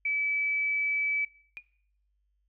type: tone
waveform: sine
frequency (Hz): 2299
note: D7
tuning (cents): -37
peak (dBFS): -26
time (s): 0.05-1.25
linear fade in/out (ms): 5
type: tone with exponential decay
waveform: sine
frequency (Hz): 2438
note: D#7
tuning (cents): -36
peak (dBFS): -33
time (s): 1.57-1.64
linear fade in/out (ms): 0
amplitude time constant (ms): 15
effects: noise-tail reverb RT60 0.7 s tail -21 dB re dry + added 50 Hz sine -70 dBFS peak until 2.48 s